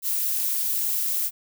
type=noise with amplitude modulation; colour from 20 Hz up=violet; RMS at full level=-22 dBFS; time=0.02-1.31 s; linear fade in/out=50 ms; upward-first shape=sine; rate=250 Hz; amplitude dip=65%; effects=none

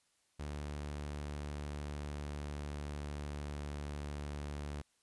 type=tone with pitch glide; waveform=sawtooth; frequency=73.42 to 72.91 Hz; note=D2 to D2; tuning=0 to -12 cents; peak=-36 dBFS; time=0.39-4.82 s; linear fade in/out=10 ms; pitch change=-12 cents; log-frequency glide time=0.63-4.07 s; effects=white hiss -75 dBFS RMS until 5.02 s + resampled to 24000 Hz

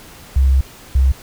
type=tone pair in turn; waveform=sine; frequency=66.6 / 66.24 Hz; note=C2 / C2; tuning=+31 / +22 cents; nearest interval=unison; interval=9 cents; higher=first; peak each=-9 dBFS; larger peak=neither; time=0.36-0.61 / 0.95-1.12 s; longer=first; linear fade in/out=5 ms; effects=pink hiss -40 dBFS RMS until 1.22 s

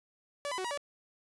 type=tone with pitch steps; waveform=sawtooth; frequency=575 / 1004 / 373.1 / 957 / 574 Hz; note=D5 / B5 / F#4 / A#5 / D5; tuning=-37 / +28 / +14 / +45 / -40 cents; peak=-30 dBFS; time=0.45-0.775 s; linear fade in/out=0 ms; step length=65 ms; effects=resampled to 24000 Hz

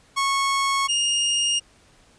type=tone pair in turn; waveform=sawtooth; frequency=1100 / 2838 Hz; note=C#6 / F7; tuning=-14 / +27 cents; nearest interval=octave + major third; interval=1641 cents; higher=second; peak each=-16 dBFS; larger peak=neither; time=0.16-0.88 / 0.88-1.6 s; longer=neither; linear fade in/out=20 ms; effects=pink hiss -56 dBFS RMS until 2.18 s + resampled to 22050 Hz

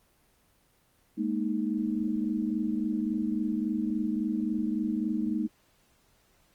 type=chord; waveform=sine; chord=Ab suspended second; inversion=none; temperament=equal with one note detuned; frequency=209.5 / 233.1 / 311.1 Hz; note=Ab3 / Bb3 / Eb4; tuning=+15 / 0 / 0 cents; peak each=-31 dBFS; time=1.17-5.48 s; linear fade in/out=20 ms; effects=pink hiss -66 dBFS RMS until 6.54 s + Opus 24 kbps

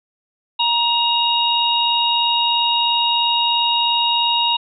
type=harmonic tone; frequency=943 Hz; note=A#5; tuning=20 cents sharp; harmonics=1 / 3 / 4; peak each=-19 / -19 / -19 dBFS; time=0.59-4.57 s; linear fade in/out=10 ms; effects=none

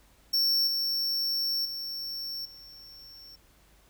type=tone with level steps; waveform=square; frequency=5450 Hz; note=F8; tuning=43 cents flat; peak=-23 / -27 / -34 / -47 dBFS; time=0.33-3.36 s; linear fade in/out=10 ms; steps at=0.67 / 1.65 / 2.45 s; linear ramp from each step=5 ms; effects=added 50 Hz sine -62 dBFS peak until 3.89 s + pink hiss -62 dBFS RMS until 3.89 s

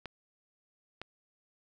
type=clicks; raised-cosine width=0.3 ms; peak=-24 dBFS; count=2; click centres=0.057 / 1.016 s; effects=none

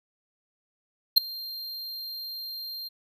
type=tone with ADSR envelope; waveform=square; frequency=4186 Hz; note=C8; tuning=in tune; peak=-11 dBFS; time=1.16-2.89 s; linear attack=17 ms; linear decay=6 ms; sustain=-24 dB; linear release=18 ms; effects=none

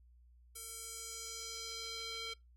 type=tone with band-pass filter sweep; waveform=square; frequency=453.5 Hz; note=A#4; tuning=48 cents flat; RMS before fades=-45 dBFS; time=0.55-2.34 s; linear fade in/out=10 ms; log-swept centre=10000 to 3400 Hz; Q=1.9; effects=noise-tail reverb RT60 0.2 s tail -23 dB re dry + added 60 Hz sine -60 dBFS peak until 2.56 s

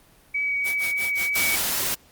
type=tone with vibrato; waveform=sine; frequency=2270 Hz; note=C#7; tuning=41 cents sharp; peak=-22 dBFS; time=0.34-1.56 s; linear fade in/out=10 ms; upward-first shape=triangle; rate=3.2 Hz; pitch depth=12 cents each way
type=noise with tremolo; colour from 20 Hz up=white; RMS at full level=-30 dBFS; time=0.63-1.72 s; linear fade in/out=50 ms; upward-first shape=sine; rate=5.5 Hz; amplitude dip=100%
type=noise; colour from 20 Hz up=white; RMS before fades=-25 dBFS; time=1.35-1.95 s; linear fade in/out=10 ms
effects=pink hiss -55 dBFS RMS until 2.11 s + Opus 32 kbps

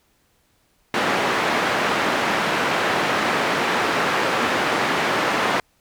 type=band-pass noise; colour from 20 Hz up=white; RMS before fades=-21 dBFS; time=0.94-5.6 s; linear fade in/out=2 ms; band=190 to 1700 Hz; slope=12 dB/octave; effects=pink hiss -63 dBFS RMS until 5.8 s

